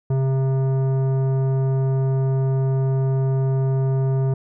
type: tone with tanh clipping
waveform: triangle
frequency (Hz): 133.4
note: C3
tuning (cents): +34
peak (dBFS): -19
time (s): 0.1-4.34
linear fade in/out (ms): 5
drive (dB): 17
effects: none